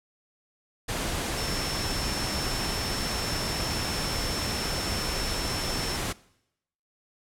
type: tone in noise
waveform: sine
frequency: 5380 Hz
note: E8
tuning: 34 cents sharp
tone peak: -34 dBFS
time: 1.37-5.97 s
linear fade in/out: 10 ms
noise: pink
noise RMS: -30 dBFS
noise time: 0.88-6.13 s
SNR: -7 dB
effects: noise-tail reverb RT60 0.8 s tail -21 dB re dry + low-pass 11000 Hz 12 dB/octave